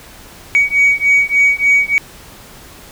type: beating tone pair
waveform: sine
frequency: 2254 / 2257.4 Hz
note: C#7 / C#7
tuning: +28 / +31 cents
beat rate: 3.4 Hz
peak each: -11 dBFS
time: 0.55-1.98 s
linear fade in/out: 0 ms
effects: tanh soft clip ceiling -4 dBFS + pink hiss -38 dBFS RMS until 2.91 s